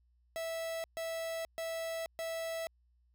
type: tone bursts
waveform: 45% pulse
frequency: 656 Hz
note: E5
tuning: 9 cents flat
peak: -36 dBFS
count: 4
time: 0.36-2.67 s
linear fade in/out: 0 ms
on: 480 ms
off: 130 ms
effects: added 60 Hz sine -67 dBFS peak until 3.14 s